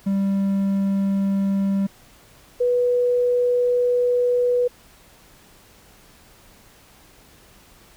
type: tone pair in turn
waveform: triangle / sine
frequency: 196.3 / 490.4 Hz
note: G3 / B4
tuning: +3 / -12 cents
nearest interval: octave + major third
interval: 1585 cents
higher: second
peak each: -16 dBFS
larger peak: neither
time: 0.06-1.87 / 2.6-4.68 s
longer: second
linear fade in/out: 10 ms
effects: pink hiss -51 dBFS RMS until 7.96 s